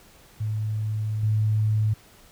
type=tone with level steps; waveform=sine; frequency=107.7 Hz; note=A2; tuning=37 cents flat; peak=-24 / -19 dBFS; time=0.4-1.94 s; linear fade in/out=10 ms; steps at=1.23 s; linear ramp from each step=2 ms; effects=pink hiss -53 dBFS RMS until 2.31 s